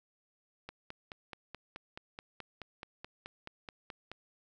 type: click train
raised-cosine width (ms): 0.3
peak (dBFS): -27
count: 17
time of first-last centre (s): 0.69-4.116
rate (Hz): 4.67
effects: none